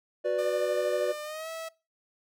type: chord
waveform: triangle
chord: B minor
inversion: second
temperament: equal with one note detuned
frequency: 368.9 / 493.9 / 587.3 Hz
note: F#4 / B4 / D5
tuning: -5 / 0 / 0 cents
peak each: -30 / -28 / -26 dBFS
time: 0.24-1.13 s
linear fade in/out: 20 ms
type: tone with pitch glide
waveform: sawtooth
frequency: 600 to 650.5 Hz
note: D5 to E5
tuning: +37 to -23 cents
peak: -32 dBFS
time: 0.38-1.69 s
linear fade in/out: 10 ms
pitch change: +140 cents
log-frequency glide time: 1.23-1.49 s
effects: noise-tail reverb RT60 0.3 s tail -22 dB re dry